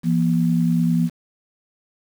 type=tone pair together; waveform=sine; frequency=169.07 / 239.1 Hz; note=E3 / A#3; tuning=+44 / +44 cents; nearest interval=tritone; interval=600 cents; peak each=-17 / -20 dBFS; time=0.03-1.1 s; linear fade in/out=50 ms; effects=7-bit